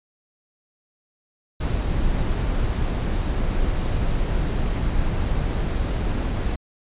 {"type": "noise", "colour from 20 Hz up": "brown", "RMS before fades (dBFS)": -22, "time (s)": [1.6, 6.56], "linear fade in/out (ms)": 10, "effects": ["resampled to 8000 Hz"]}